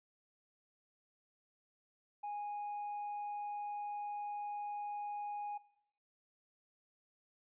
triangle tone with hard clipping, 826 Hz, G#5, 10 cents flat, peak -40 dBFS, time 2.23-5.58 s, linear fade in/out 10 ms, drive 5 dB, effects noise-tail reverb RT60 0.7 s tail -18 dB re dry + resampled to 8000 Hz

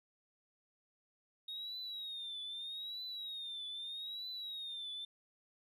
triangle tone with vibrato, 3729 Hz, A#7, in tune, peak -39 dBFS, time 1.48-5.05 s, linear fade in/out 5 ms, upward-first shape triangle, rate 0.8 Hz, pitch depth 130 cents each way, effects tanh soft clip ceiling -38 dBFS

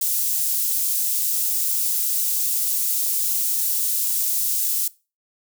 white high-pass noise, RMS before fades -22 dBFS, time 0.01-4.88 s, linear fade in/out 5 ms, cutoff 7500 Hz, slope 12 dB/octave, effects noise-tail reverb RT60 0.3 s tail -21 dB re dry

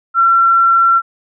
sine tone, 1358 Hz, F6, 49 cents flat, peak -7 dBFS, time 0.14-1.02 s, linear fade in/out 50 ms, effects none

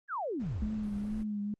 sine exponential sweep, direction down, 1727 to 43.89 Hz, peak -32 dBFS, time 0.08-0.69 s, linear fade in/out 50 ms
brown noise, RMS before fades -44 dBFS, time 0.39-1.24 s, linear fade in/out 20 ms
sine tone with vibrato, 210 Hz, G#3, 19 cents sharp, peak -32 dBFS, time 0.62-1.54 s, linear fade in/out 2 ms, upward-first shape triangle, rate 2.2 Hz, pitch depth 60 cents each way
effects Opus 24 kbps

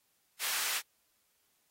pink high-pass noise, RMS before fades -34 dBFS, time 0.39-0.82 s, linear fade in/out 50 ms, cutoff 1500 Hz, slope 12 dB/octave, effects white hiss -74 dBFS RMS until 1.7 s + AAC 48 kbps

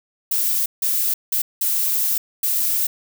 violet noise bursts at uneven times, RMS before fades -20 dBFS, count 5, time 0.31-0.66 / 0.82-1.14 / 1.32-1.42 / 1.61-2.18 / 2.43-2.87 s, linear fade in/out 5 ms, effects none

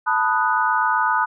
sine chord, B dominant seventh, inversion third, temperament equal, 880 / 987.8 / 1244.5 / 1480 Hz, A5 / B5 / D#6 / F#6, 0 / 0 / 0 / 0 cents, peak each -22 dBFS, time 0.06-1.26 s, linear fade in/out 20 ms, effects none

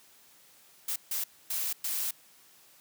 blue noise bursts at uneven times, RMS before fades -32 dBFS, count 4, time 0.88-0.96 / 1.11-1.24 / 1.5-1.73 / 1.84-2.11 s, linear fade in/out 5 ms, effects white hiss -59 dBFS RMS until 2.8 s + high-pass 100 Hz 12 dB/octave

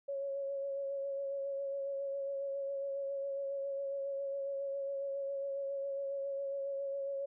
sine tone with vibrato, 553 Hz, C#5, 4 cents flat, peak -35 dBFS, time 0.08-7.26 s, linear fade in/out 10 ms, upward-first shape sine, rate 7.3 Hz, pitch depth 20 cents each way, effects none

